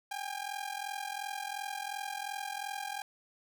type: ring-modulated tone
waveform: sawtooth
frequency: 803 Hz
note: G5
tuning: 41 cents sharp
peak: -30 dBFS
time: 0.11-3.02 s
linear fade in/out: 2 ms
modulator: 21.4 Hz
effects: none